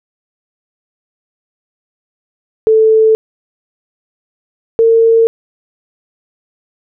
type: tone pair in turn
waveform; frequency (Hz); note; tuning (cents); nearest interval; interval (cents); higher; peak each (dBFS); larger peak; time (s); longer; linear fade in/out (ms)
sine; 440 / 454.7; A4 / A#4; 0 / -43; minor second; 57; second; -5; neither; 2.67-3.15 / 4.79-5.27; neither; 0
effects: none